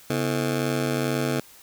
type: ring-modulated tone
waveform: 20% pulse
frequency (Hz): 193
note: G3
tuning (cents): -27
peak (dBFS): -15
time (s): 0.1-1.4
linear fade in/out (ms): 2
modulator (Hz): 55.4
effects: white hiss -50 dBFS RMS until 1.62 s